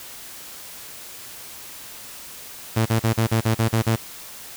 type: tone bursts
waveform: sawtooth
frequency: 112.6 Hz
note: A2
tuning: 40 cents sharp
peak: -13 dBFS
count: 9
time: 2.76-3.961 s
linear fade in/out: 10 ms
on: 97 ms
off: 41 ms
effects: white hiss -39 dBFS RMS until 4.56 s